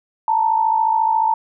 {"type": "tone pair together", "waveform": "sine", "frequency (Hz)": [883.8, 938], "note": ["A5", "A#5"], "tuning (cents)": [7, 11], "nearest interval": "minor second", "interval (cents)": 104, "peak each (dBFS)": [-15, -20], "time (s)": [0.28, 1.34], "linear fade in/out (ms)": 2, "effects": []}